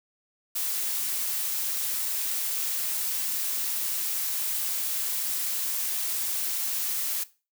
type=noise; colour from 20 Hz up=blue; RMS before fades=-29 dBFS; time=0.55-7.24 s; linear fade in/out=10 ms; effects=noise-tail reverb RT60 0.3 s tail -17 dB re dry